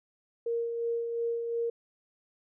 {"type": "tone with tremolo", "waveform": "sine", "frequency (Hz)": 466.2, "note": "A#4", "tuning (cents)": 0, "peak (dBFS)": -27, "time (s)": [0.46, 1.7], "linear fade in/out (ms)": 5, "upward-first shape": "sine", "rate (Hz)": 2.8, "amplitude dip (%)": 40, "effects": []}